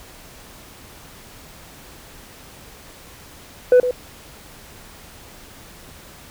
sine tone with echo, 498 Hz, B4, 14 cents sharp, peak -5 dBFS, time 3.72-3.8 s, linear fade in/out 2 ms, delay 110 ms, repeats 1, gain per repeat -12 dB, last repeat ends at 3.91 s, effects tanh soft clip ceiling -7 dBFS + pink hiss -43 dBFS RMS until 6.3 s

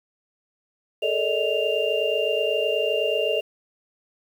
sine tone cluster, 426.3 / 454.3 / 582 / 633 / 2789 Hz, G#4 / A#4 / D5 / D#5 / F7, +45 / -45 / -16 / +30 / -3 cents, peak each -27 dBFS, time 1.02-3.41 s, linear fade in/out 10 ms, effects 8-bit

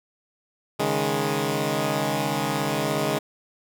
10% pulse chord, C# suspended second, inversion none, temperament equal, 138.59 / 155.56 / 207.7 Hz, C#3 / D#3 / G#3, 0 / 0 / 0 cents, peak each -19 dBFS, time 0.79-3.19 s, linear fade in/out 10 ms, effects none

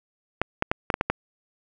clicks, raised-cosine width 0.5 ms, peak -6 dBFS, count 7, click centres 0.416 / 0.624 / 0.715 / 0.902 / 0.941 / 1.011 / 1.1 s, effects none

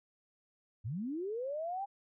sine linear sweep, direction up, 92 to 813 Hz, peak -35 dBFS, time 0.84-1.86 s, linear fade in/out 20 ms, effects none

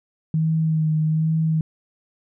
sine tone with vibrato, 157.9 Hz, D#3, 26 cents sharp, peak -17 dBFS, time 0.34-1.61 s, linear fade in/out 2 ms, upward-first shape sine, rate 1.2 Hz, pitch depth 25 cents each way, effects none

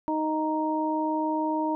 harmonic tone, 311.1 Hz, D#4, in tune, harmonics 1 / 2 / 3, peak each -27 / -32 / -28 dBFS, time 0.08-1.75 s, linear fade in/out 0 ms, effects none

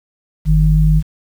sine tone pair together, 49 / 155.56 Hz, G1 / D#3, 0 / 0 cents, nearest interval octave + minor sixth, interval 2000 cents, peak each -11 dBFS, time 0.45-1.03 s, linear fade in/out 50 ms, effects 7-bit

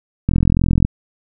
click train, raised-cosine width 5 ms, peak -3 dBFS, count 25, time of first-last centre 0.29-0.849 s, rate 42.9 Hz, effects none

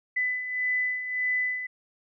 sine beating tone pair, 2000 / 2001.7 Hz, B6 / B6, +21 / +23 cents, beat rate 1.7 Hz, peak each -33 / -26 dBFS, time 0.16-1.67 s, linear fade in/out 10 ms, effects none

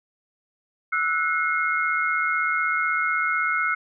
sine tone cluster, 1316 / 1472 / 2151 Hz, E6 / F#6 / C7, -3 / -9 / +47 cents, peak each -25 dBFS, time 0.92-3.75 s, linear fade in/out 10 ms, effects none

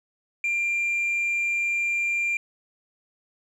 sine tone, 2383 Hz, D7, 25 cents sharp, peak -20 dBFS, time 0.44-2.37 s, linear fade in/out 2 ms, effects tanh soft clip ceiling -21 dBFS + 10-bit

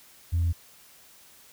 sine tone, 84.7 Hz, E2, 48 cents sharp, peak -20 dBFS, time 0.32-0.53 s, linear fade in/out 20 ms, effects tanh soft clip ceiling -19 dBFS + white hiss -54 dBFS RMS until 1.52 s

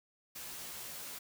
white noise with comb filter, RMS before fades -45 dBFS, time 0.35-1.19 s, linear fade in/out 10 ms, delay 14 ms, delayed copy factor +0.75, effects none

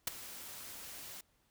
white noise with ADSR envelope, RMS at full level -30 dBFS, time 0.07-1.21 s, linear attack 6 ms, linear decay 10 ms, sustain -18 dB, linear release 6 ms, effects pink hiss -74 dBFS RMS until 1.5 s

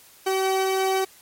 45% pulse tone pair together, 381.1 / 765 Hz, G4 / G5, -49 / -42 cents, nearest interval octave, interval 1207 cents, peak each -22 / -25 dBFS, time 0.26-1.05 s, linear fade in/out 10 ms, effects white hiss -51 dBFS RMS until 1.21 s + MP3 64 kbps

